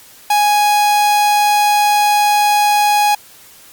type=tone; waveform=45% pulse; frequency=830.6 Hz; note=G#5; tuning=in tune; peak=-10 dBFS; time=0.3-3.15 s; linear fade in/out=5 ms; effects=white hiss -42 dBFS RMS until 3.72 s + Opus 48 kbps